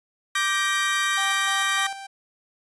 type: chord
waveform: 30% pulse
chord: G minor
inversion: second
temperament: equal with one note detuned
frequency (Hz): 1174.7 / 1568 / 1887.4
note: D6 / G6 / Bb6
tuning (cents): 0 / 0 / +21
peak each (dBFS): -23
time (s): 0.35-1.87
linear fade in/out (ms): 5
type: tone with tremolo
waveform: sawtooth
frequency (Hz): 784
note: G5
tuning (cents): 0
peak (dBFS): -25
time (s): 1.17-2.07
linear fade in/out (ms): 10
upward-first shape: square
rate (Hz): 3.3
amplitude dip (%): 55
effects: resampled to 24000 Hz